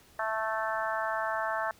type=harmonic tone; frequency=220 Hz; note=A3; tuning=in tune; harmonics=3 / 4 / 5 / 6 / 7 / 8; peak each=-34 / -35 / -36 / -37 / -37 / -38 dBFS; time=0.19-1.71 s; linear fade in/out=2 ms; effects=pink hiss -59 dBFS RMS until 1.79 s